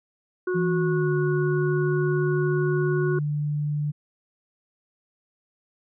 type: harmonic tone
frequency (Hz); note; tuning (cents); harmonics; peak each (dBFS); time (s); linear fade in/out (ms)
365.2; F#4; -23; 1 / 3 / 4; -23 / -37 / -33; 0.47-3.19; 5
type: tone with pitch glide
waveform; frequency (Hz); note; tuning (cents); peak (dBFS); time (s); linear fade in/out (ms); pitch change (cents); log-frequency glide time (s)
sine; 170 to 147.99; F3 to D3; -46 to +14; -23; 0.54-3.92; 20; -240; 0.65-1.13
effects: none